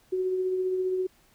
sine tone with tremolo, 371.4 Hz, F#4, 7 cents sharp, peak -23 dBFS, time 0.12-1.07 s, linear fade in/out 10 ms, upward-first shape triangle, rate 15 Hz, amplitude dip 35%, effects pink hiss -62 dBFS RMS until 1.34 s

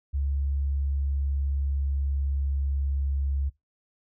sine tone with pitch glide, 69.7 to 69.1 Hz, C#2 to C#2, +10 to -5 cents, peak -24 dBFS, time 0.13-3.5 s, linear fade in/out 20 ms, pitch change -15 cents, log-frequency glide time 0.31-3.06 s, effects noise-tail reverb RT60 0.2 s tail -22 dB re dry

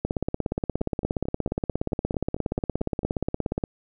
two click trains, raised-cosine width 2 ms, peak -11 / -22 dBFS, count 62 / 11, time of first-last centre 0.05-3.638 / 0.81-3.032 s, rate 17 / 4.5 Hz, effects none

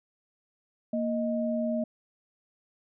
sine tone pair together, 233.1 / 623.7 Hz, A#3 / D#5, 0 / +4 cents, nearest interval octave + perfect fourth, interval 1704 cents, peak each -28 / -30 dBFS, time 0.93-1.84 s, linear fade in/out 5 ms, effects none

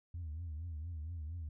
sine tone with vibrato, 80.9 Hz, E2, 32 cents flat, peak -38 dBFS, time 0.14-1.49 s, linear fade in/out 5 ms, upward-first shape triangle, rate 4.3 Hz, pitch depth 160 cents each way, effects tanh soft clip ceiling -37 dBFS

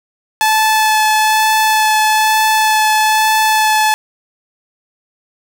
sawtooth tone with vibrato, 867 Hz, A5, 26 cents flat, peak -6 dBFS, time 0.41-3.94 s, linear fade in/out 0 ms, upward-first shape sine, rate 1.1 Hz, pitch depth 9 cents each way, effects none

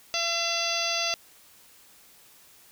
harmonic tone with a mistuned harmonic, 677 Hz, E5, 46 cents sharp, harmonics 1 / 2 / 3 / 4 / 5 / 6 / 7 / 8 / 9, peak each -33 / -36 / -38 / -31 / -34 / -37 / -31 / -40 / -34 dBFS, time 0.14-1.14 s, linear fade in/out 0 ms, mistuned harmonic 5, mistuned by +24 cents, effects white hiss -55 dBFS RMS until 2.71 s

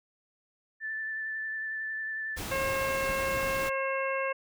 sine tone with vibrato, 1760 Hz, A6, in tune, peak -32 dBFS, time 0.8-2.39 s, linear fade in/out 50 ms, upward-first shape triangle, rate 11 Hz, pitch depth 17 cents each way
pink noise, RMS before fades -37 dBFS, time 2.36-3.7 s, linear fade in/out 20 ms
harmonic tone, 538 Hz, C5, 48 cents sharp, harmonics 1 / 2 / 3 / 4 / 5, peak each -31 / -34 / -36 / -37 / -38 dBFS, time 2.51-4.33 s, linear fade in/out 10 ms
effects none

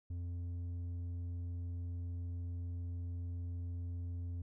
square tone with low-pass filter, 87.31 Hz, F2, in tune, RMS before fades -41 dBFS, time 0.1-4.42 s, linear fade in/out 5 ms, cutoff 180 Hz, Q 0.87, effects none

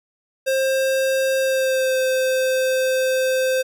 square tone with pitch glide, 531 to 519.5 Hz, C5 to C5, +25 to -12 cents, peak -18 dBFS, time 0.46-3.63 s, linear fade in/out 20 ms, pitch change -37 cents, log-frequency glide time 1.39-2 s, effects none

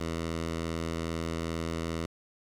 10% pulse tone, 82.41 Hz, E2, in tune, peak -23 dBFS, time 0-2.06 s, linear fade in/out 5 ms, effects low-pass 9000 Hz 12 dB/octave + 9-bit

